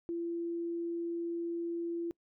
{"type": "tone", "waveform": "sine", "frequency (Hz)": 339.4, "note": "F4", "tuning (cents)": -49, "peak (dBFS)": -33, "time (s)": [0.09, 2.11], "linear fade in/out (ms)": 0, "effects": ["noise-tail reverb RT60 0.1 s tail -25 dB re dry"]}